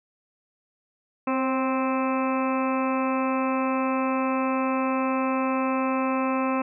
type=harmonic tone with a mistuned harmonic; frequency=261.6 Hz; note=C4; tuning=in tune; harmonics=1 / 2 / 3 / 4 / 5 / 6 / 7 / 8 / 9 / 10; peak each=-25 / -29 / -33 / -29 / -34 / -44 / -45 / -44 / -41 / -37 dBFS; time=1.27-6.62 s; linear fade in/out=5 ms; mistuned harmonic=2; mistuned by=+29 cents; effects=none